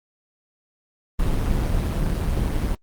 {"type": "noise with amplitude modulation", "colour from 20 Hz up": "brown", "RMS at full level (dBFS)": -19, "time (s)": [1.19, 2.75], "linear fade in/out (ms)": 5, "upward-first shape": "sine", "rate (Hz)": 153, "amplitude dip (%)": 50, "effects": ["Opus 24 kbps"]}